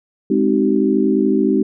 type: chord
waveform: sine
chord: Ab major seventh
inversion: none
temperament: equal with one note detuned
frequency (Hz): 207.7 / 261.6 / 311.1 / 382.6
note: Ab3 / C4 / Eb4 / G4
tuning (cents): 0 / 0 / 0 / -42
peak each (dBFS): -18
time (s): 0.3-1.63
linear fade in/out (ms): 5
effects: none